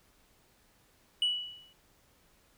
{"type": "tone with exponential decay", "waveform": "sine", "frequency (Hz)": 2946, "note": "F#7", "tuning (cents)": -8, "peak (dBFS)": -21, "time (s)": [1.22, 1.73], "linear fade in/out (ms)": 2, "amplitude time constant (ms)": 110, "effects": ["tanh soft clip ceiling -23 dBFS", "pink hiss -66 dBFS RMS until 2.57 s"]}